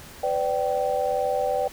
sine tone cluster, 504 / 586 / 774 Hz, B4 / D5 / G5, +35 / -4 / -22 cents, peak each -26 dBFS, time 0.23-1.68 s, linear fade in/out 5 ms, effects pink hiss -44 dBFS RMS until 1.72 s

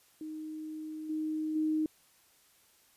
sine tone with level steps, 311.1 Hz, D#4, in tune, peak -38 / -31 / -27 dBFS, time 0.21-1.86 s, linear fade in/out 2 ms, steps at 1.09 / 1.55 s, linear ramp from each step 10 ms, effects white hiss -65 dBFS RMS until 2.96 s + resampled to 32000 Hz

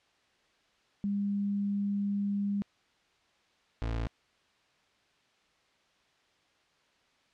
sine / 30% pulse tone pair in turn, 201.5 / 56.54 Hz, G3 / A1, +48 / +48 cents, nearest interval octave + minor seventh, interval 2200 cents, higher first, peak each -28 dBFS, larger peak neither, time 1.04-2.62 / 3.82-4.07 s, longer first, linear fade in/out 0 ms, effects white hiss -68 dBFS RMS until 7.33 s + low-pass 4000 Hz 12 dB/octave

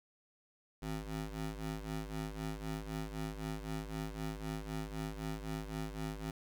20% pulse ring-modulated tone, 105.7 Hz, G#2, 31 cents sharp, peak -31 dBFS, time 0.82-6.31 s, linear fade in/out 5 ms, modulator 54.8 Hz, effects none

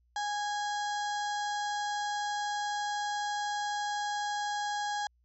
harmonic tone with a mistuned harmonic, 826 Hz, G#5, 10 cents flat, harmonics 1 / 2 / 4 / 5 / 6 / 7 / 8 / 9, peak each -32 / -38 / -44 / -46 / -48 / -49 / -50 / -51 dBFS, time 0.16-5.07 s, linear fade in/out 2 ms, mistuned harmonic 8, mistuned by -37 cents, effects added 60 Hz sine -66 dBFS peak until 5.24 s

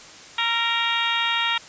harmonic tone with a mistuned harmonic, 466.2 Hz, A#4, in tune, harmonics 2 / 3 / 4 / 5 / 6 / 7 / 8, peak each -28 / -28 / -28 / -28 / -28 / -28 / -28 dBFS, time 0.38-1.58 s, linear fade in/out 5 ms, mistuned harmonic 3, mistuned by -36 cents, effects white hiss -43 dBFS RMS until 1.68 s + resampled to 16000 Hz

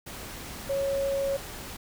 sine tone in noise, 551 Hz, C#5, 11 cents flat, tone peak -25 dBFS, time 0.69-1.37 s, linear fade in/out 10 ms, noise pink, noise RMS -40 dBFS, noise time 0.06-1.77 s, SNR +12 dB, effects none

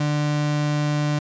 35% pulse tone, 148.3 Hz, D3, 17 cents sharp, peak -18 dBFS, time 0-1.19 s, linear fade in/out 5 ms, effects resampled to 16000 Hz

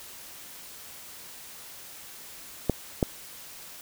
clicks, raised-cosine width 2 ms, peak -8 dBFS, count 2, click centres 2.697 / 3.028 s, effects white hiss -45 dBFS RMS until 3.81 s

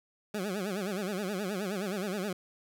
20% pulse tone with vibrato, 196 Hz, G3, in tune, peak -27 dBFS, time 0.34-2.33 s, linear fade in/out 5 ms, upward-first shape sine, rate 9.5 Hz, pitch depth 160 cents each way, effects none

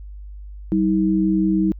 sine tone pair together, 192.2 / 317.9 Hz, G3 / D#4, -34 / +37 cents, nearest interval major sixth, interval 871 cents, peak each -18 dBFS, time 0.72-1.72 s, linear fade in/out 0 ms, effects added 50 Hz sine -33 dBFS peak until 1.79 s

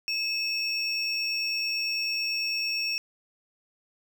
triangle tone pair together, 2600 / 5509 Hz, E7 / F8, -24 / -25 cents, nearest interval octave + minor second, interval 1299 cents, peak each -28 dBFS, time 0.08-2.98 s, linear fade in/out 0 ms, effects none

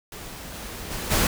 pink noise with level steps, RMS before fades -38 / -36 / -31 / -21 dBFS, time 0.12-1.27 s, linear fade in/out 2 ms, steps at 0.53 / 0.9 / 1.1 s, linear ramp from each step 20 ms, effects none

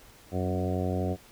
harmonic tone with a mistuned harmonic, 91.8 Hz, F#2, 13 cents flat, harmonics 1 / 2 / 3 / 4 / 5 / 6 / 7 / 8, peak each -30 / -33 / -35 / -36 / -37 / -38 / -38 / -39 dBFS, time 0.31-1.17 s, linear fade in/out 50 ms, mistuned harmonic 2, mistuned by +18 cents, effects pink hiss -54 dBFS RMS until 1.31 s

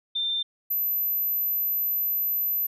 sine tone pair in turn, 3585 / 12058 Hz, A7 / F#9, +32 / +32 cents, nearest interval octave + major sixth, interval 2100 cents, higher second, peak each -24 / -23 dBFS, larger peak second, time 0.15-0.43 / 0.7-2.67 s, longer second, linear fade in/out 10 ms, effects none

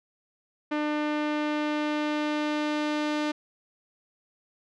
sawtooth tone with low-pass filter sweep, 300 Hz, D4, 37 cents sharp, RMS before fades -28 dBFS, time 0.71-3.32 s, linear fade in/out 10 ms, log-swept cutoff 2500 to 4400 Hz, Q 1, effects none

